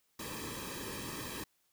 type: noise with comb filter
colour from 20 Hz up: pink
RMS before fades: -42 dBFS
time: 0.19-1.44 s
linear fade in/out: 5 ms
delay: 1.4 ms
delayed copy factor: -0.85
effects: white hiss -75 dBFS RMS until 1.72 s